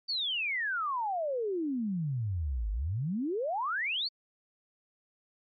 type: exponential two-way sweep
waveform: sine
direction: down then up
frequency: 4651 to 48.77 to 4651 Hz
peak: -29 dBFS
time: 0.08-4.09 s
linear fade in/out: 20 ms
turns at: 2.71 s
effects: MP3 32 kbps